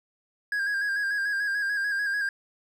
triangle tone with vibrato, 1629 Hz, G#6, 34 cents flat, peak -23 dBFS, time 0.52-2.29 s, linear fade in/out 2 ms, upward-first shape square, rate 6.8 Hz, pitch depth 37 cents each way, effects none

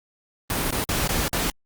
pink noise with dropouts, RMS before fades -24 dBFS, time 0.5-1.5 s, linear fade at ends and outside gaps 1 ms, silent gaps 0.707-0.725 / 0.841-0.89 / 1.076-1.091 / 1.281-1.33 s, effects Opus 32 kbps

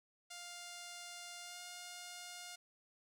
5% pulse tone with pitch glide, 702 to 709.7 Hz, F5 to F5, +9 to +28 cents, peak -36 dBFS, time 0.3-2.56 s, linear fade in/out 10 ms, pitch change +19 cents, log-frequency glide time 1.41-1.6 s, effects none

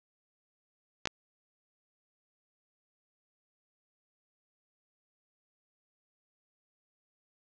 clicks, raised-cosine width 0.2 ms, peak -13 dBFS, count 2, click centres 1.056 / 1.073 s, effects resampled to 16000 Hz + 9-bit

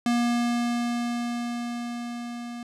square tone with level ramp, 238.6 Hz, A#3, 41 cents sharp, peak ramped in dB -21 to -35 dBFS, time 0.06-2.63 s, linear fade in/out 2 ms, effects low-pass 9000 Hz 12 dB/octave

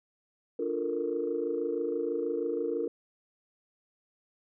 sine chord, Bb major seventh, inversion first, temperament equal, 293.7 / 349.2 / 440 / 466.2 Hz, D4 / F4 / A4 / Bb4, 0 / 0 / 0 / 0 cents, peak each -36 / -34 / -36 / -31 dBFS, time 0.59-2.88 s, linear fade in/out 5 ms, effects tanh soft clip ceiling -19 dBFS

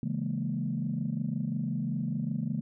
sine chord, A# half-diminished seventh, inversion first, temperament equal, 138.59 / 164.81 / 207.7 / 233.1 Hz, C#3 / E3 / G#3 / A#3, 0 / 0 / 0 / 0 cents, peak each -34 dBFS, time 0.03-2.61 s, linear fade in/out 2 ms, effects tanh soft clip ceiling -20 dBFS

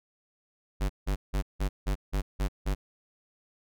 square tone bursts, 49 Hz, G1, in tune, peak -26 dBFS, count 8, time 0.8-2.75 s, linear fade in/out 20 ms, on 95 ms, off 170 ms, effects none

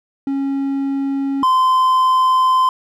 triangle tone pair in turn, 274.7 / 1032 Hz, C#4 / C6, -16 / -24 cents, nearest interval octave + major seventh, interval 2292 cents, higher second, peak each -15 / -9 dBFS, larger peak second, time 0.27-1.43 / 1.43-2.69 s, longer second, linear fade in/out 2 ms, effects none

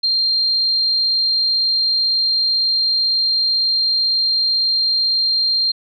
sine tone, 4186 Hz, C8, in tune, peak -14 dBFS, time 0.03-5.72 s, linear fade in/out 10 ms, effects none

